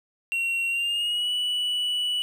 triangle tone with pitch glide, 2739 to 2953 Hz, F7 to F#7, -34 to -4 cents, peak -22 dBFS, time 0.32-2.22 s, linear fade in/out 0 ms, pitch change +130 cents, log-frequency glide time 0.68-1.31 s, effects none

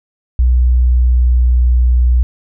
sine tone with pitch glide, 61.7 to 61.24 Hz, B1 to B1, -1 to -14 cents, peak -7 dBFS, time 0.39-2.23 s, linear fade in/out 0 ms, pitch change -13 cents, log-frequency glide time 0.77-1.47 s, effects none

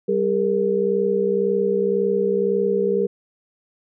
sine tone cluster, 195 / 404.7 / 466.6 Hz, G3 / G#4 / A#4, -9 / -45 / +2 cents, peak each -25 / -20 / -21 dBFS, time 0.08-3.07 s, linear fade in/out 10 ms, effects none

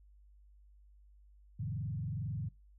sine tone with frequency modulation, 126.8 Hz, B2, 46 cents sharp, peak -35 dBFS, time 1.59-2.49 s, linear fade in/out 10 ms, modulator 22.2 Hz, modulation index 1.6, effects noise-tail reverb RT60 0.2 s tail -20 dB re dry + added 50 Hz sine -58 dBFS peak until 2.78 s

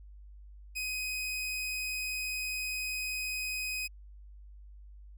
sawtooth tone, 2511 Hz, D#7, 15 cents sharp, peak -30 dBFS, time 0.75-3.88 s, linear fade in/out 20 ms, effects added 50 Hz sine -48 dBFS peak until 5.17 s

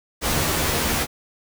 pink noise with comb filter, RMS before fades -22 dBFS, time 0.21-1.07 s, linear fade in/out 50 ms, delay 13 ms, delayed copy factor +0.8, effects none

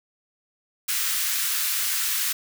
white high-pass noise, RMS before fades -25 dBFS, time 0.88-2.33 s, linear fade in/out 10 ms, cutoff 1300 Hz, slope 24 dB/octave, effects none

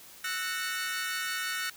sawtooth chord, F# dominant seventh, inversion third, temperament equal with one note detuned, 1318.5 / 1480 / 1833.7 / 2217 Hz, E6 / F#6 / A#6 / C#7, 0 / 0 / -29 / 0 cents, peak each -36 / -31 / -33 / -36 dBFS, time 0.24-1.7 s, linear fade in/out 5 ms, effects white hiss -51 dBFS RMS until 1.76 s

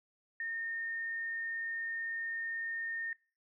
sine tone, 1829 Hz, A#6, 33 cents flat, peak -35 dBFS, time 0.4-3.13 s, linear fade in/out 2 ms, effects noise-tail reverb RT60 0.4 s tail -23 dB re dry

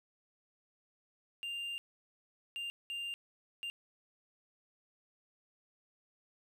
triangle tone bursts at uneven times, 2794 Hz, F7, in tune, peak -36 dBFS, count 4, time 1.43-1.78 / 2.56-2.7 / 2.9-3.14 / 3.63-3.7 s, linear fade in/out 0 ms, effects none

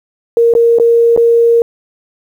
sine tone with dropouts, 466.2 Hz, A#4, in tune, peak -5 dBFS, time 0.37-1.62 s, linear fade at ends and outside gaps 1 ms, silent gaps 0.538-0.551 / 0.786-0.798 / 1.164-1.175 s, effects 7-bit

